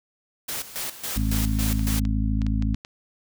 white noise with tremolo, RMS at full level -30 dBFS, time 0.48-2 s, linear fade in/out 10 ms, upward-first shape square, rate 3.6 Hz, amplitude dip 75%
harmonic tone, 53.6 Hz, A1, 45 cents flat, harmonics 1 / 2 / 3 / 4 / 5, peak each -23 / -27 / -36 / -28 / -31 dBFS, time 1.16-2.75 s, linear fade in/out 5 ms
clicks, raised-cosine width 0.2 ms, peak -21 dBFS, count 9, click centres 1.39 / 1.588 / 1.794 / 2.052 / 2.418 / 2.466 / 2.624 / 2.745 / 2.849 s
effects none

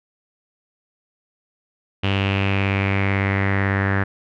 sawtooth tone with low-pass filter sweep, 98 Hz, G2, in tune, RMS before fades -20 dBFS, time 2.03-4.04 s, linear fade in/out 10 ms, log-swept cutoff 2900 to 1700 Hz, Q 5.3, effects none

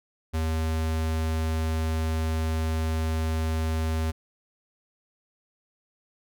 square tone, 80 Hz, D#2, 49 cents sharp, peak -25 dBFS, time 0.33-4.12 s, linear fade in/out 20 ms, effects none

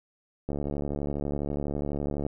click train, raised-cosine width 2 ms, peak -18 dBFS, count 129, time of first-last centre 0.49-2.265 s, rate 72.1 Hz, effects none

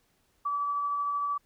sine tone with tremolo, 1151 Hz, D6, 35 cents flat, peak -26 dBFS, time 0.45-1.38 s, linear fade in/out 10 ms, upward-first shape triangle, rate 13 Hz, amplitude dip 25%, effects pink hiss -70 dBFS RMS until 1.45 s

